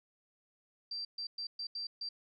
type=tone bursts at uneven times; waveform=sine; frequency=4699 Hz; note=D8; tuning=in tune; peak=-37 dBFS; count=6; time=0.91-1.05 / 1.18-1.27 / 1.38-1.47 / 1.59-1.67 / 1.75-1.87 / 2.01-2.09 s; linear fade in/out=5 ms; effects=none